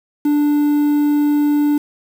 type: tone with quantisation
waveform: triangle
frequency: 293.7 Hz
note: D4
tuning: in tune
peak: -10 dBFS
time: 0.25-1.78 s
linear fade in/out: 5 ms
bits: 6
effects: none